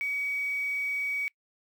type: tone with quantisation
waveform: sine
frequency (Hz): 2264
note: C#7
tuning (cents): +36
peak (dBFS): -28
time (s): 0.01-1.28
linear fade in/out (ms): 0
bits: 8
effects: noise-tail reverb RT60 0.1 s tail -23 dB re dry